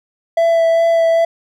triangle tone with vibrato, 664 Hz, E5, 12 cents sharp, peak -8 dBFS, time 0.37-1.25 s, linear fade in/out 5 ms, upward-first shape sine, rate 2.5 Hz, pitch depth 12 cents each way, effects none

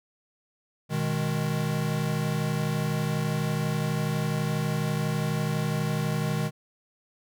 square chord, G# minor, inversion first, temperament equal, 123.47 / 155.56 / 207.7 Hz, B2 / D#3 / G#3, 0 / 0 / 0 cents, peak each -32 / -28 / -33 dBFS, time 0.89-6.51 s, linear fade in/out 50 ms, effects none

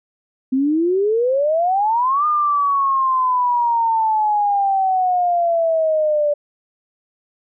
sine exponential two-way sweep, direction up then down, 255.4 to 1221 to 582 Hz, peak -14 dBFS, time 0.52-6.34 s, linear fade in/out 10 ms, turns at 2.26 s, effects none

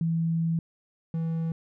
sine / triangle tone pair in turn, 164.81 / 163.58 Hz, E3 / E3, 0 / -13 cents, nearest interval unison, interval 13 cents, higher first, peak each -23 / -24 dBFS, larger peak first, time 0.01-0.59 / 1.14-1.52 s, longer first, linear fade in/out 2 ms, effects none

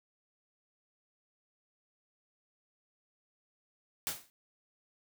white noise with exponential decay, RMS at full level -31 dBFS, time 4.07-4.3 s, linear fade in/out 0 ms, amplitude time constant 48 ms, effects none

